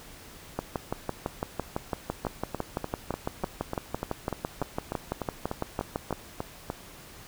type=two click trains; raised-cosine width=1 ms; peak=-14 / -16 dBFS; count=34 / 16; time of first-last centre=0.59-6.127 / 2.25-6.701 s; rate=5.96 / 3.37 Hz; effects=pink hiss -48 dBFS RMS until 7.27 s